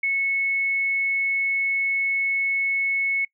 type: tone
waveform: sine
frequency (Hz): 2200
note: C#7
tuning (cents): -14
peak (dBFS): -20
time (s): 0.03-3.25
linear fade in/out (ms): 5
effects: noise-tail reverb RT60 0.1 s tail -24 dB re dry